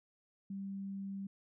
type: tone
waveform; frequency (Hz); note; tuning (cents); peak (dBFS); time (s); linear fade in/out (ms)
sine; 196; G3; 0; -39; 0.5-1.27; 5
effects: none